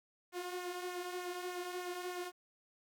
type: tone with flanger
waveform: sawtooth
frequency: 358.6 Hz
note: F4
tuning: 46 cents sharp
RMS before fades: -42 dBFS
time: 0.32-2.32 s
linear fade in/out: 50 ms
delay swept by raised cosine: 0.21 to 3.31 ms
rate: 3.3 Hz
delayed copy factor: -0.5
effects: 11-bit